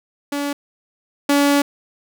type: tone pair in turn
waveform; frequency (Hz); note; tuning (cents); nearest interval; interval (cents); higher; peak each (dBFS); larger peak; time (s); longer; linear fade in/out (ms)
sawtooth; 285.8 / 284.8; D4 / C#4; -47 / +47; unison; 6; first; -17 / -9; second; 0.32-0.53 / 1.29-1.62; second; 5
effects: none